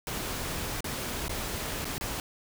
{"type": "noise with dropouts", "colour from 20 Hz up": "pink", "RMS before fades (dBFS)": -34, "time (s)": [0.07, 2.2], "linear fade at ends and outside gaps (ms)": 1, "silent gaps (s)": [[0.806, 0.843], [1.282, 1.294], [1.845, 1.853], [1.981, 2.01]], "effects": []}